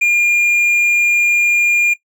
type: tone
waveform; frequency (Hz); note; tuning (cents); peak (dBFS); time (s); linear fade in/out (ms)
triangle; 2411; D7; +45; -8; 0.01-1.94; 10
effects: noise-tail reverb RT60 0.1 s tail -17 dB re dry